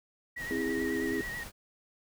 sine tone with vibrato, 1898 Hz, A#6, 31 cents sharp, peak -36 dBFS, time 0.36-1.44 s, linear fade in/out 10 ms, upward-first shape sine, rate 9.2 Hz, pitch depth 43 cents each way
pink noise, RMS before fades -44 dBFS, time 0.36-1.52 s, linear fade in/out 50 ms
sine chord, C augmented, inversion none, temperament just, 261.6 / 327 / 408.8 Hz, C4 / E4 / G#4, 0 / -14 / -27 cents, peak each -34 dBFS, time 0.51-1.21 s, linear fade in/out 0 ms
effects none

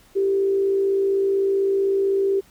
sine tone with frequency modulation, 391.2 Hz, G4, 4 cents flat, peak -17 dBFS, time 0.15-2.41 s, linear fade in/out 20 ms, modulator 55.8 Hz, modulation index 0.3, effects pink hiss -54 dBFS RMS until 2.5 s

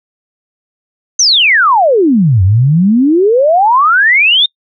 sine exponential two-way sweep, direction down then up, 6380 to 89.3 to 3702 Hz, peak -5 dBFS, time 1.19-4.46 s, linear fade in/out 5 ms, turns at 2.43 s, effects noise-tail reverb RT60 0.1 s tail -26 dB re dry

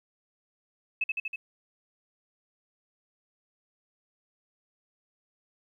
sine tone with echo, 2600 Hz, E7, 24 cents flat, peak -24 dBFS, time 1.01-1.04 s, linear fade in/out 5 ms, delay 80 ms, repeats 4, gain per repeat -2 dB, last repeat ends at 1.36 s, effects 11-bit

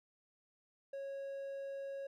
triangle tone, 550 Hz, C#5, 14 cents flat, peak -39 dBFS, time 0.93-2.07 s, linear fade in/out 5 ms, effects none

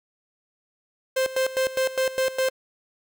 45% pulse tone with tremolo, 523.3 Hz, C5, in tune, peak -20 dBFS, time 1.16-2.5 s, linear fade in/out 10 ms, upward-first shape square, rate 4.9 Hz, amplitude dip 80%, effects none

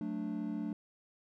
triangle chord, D major, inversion first, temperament just, 183.54 / 220.2 / 293.7 Hz, F#3 / A3 / D4, -14 / +2 / 0 cents, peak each -40 / -36 / -37 dBFS, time 0.01-0.73 s, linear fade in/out 2 ms, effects none

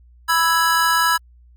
square chord, E major, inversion second, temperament equal, 987.8 / 1318.5 / 1661.2 Hz, B5 / E6 / G#6, 0 / 0 / 0 cents, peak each -20 dBFS, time 0.28-1.18 s, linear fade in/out 20 ms, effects added 60 Hz sine -46 dBFS peak until 1.56 s + Opus 48 kbps

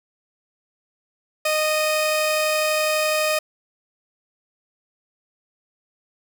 sawtooth tone pair together, 617 / 2500 Hz, D#5 / D#7, -15 / +8 cents, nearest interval 2 octaves, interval 2423 cents, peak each -16 / -22 dBFS, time 1.45-3.39 s, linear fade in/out 5 ms, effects none

